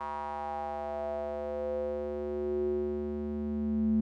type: tone with band-pass filter sweep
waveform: square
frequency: 73.42 Hz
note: D2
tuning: in tune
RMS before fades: -33 dBFS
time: 0-4.01 s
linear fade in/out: 10 ms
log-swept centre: 1000 to 220 Hz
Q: 6.2
effects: none